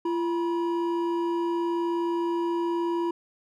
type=tone pair together; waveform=triangle; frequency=341.7 / 966 Hz; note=F4 / B5; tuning=-38 / -39 cents; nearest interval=octave + tritone; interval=1799 cents; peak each=-23 / -30 dBFS; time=0.05-3.11 s; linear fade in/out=5 ms; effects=none